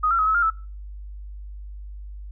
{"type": "tone with pitch steps", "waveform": "sine", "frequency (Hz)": [1249, 1362, 1272, 1295, 1402, 1312], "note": ["D#6", "F6", "D#6", "E6", "F6", "E6"], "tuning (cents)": [6, -44, 38, -31, 6, -9], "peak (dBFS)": -17, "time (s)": [0.03, 0.504], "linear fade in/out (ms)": 10, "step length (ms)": 79, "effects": ["noise-tail reverb RT60 0.4 s tail -23 dB re dry", "added 50 Hz sine -34 dBFS peak until 2.31 s"]}